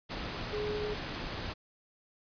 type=tone in noise; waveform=sine; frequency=420 Hz; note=G#4; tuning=19 cents sharp; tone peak=-33 dBFS; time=0.52-0.95 s; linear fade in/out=20 ms; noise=pink; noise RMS=-38 dBFS; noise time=0.09-1.54 s; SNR=+2 dB; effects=resampled to 11025 Hz